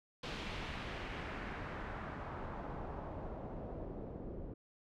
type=noise with low-pass filter sweep; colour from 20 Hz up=pink; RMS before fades=-44 dBFS; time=0.23-4.54 s; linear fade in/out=5 ms; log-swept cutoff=3700 to 390 Hz; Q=1.3; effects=none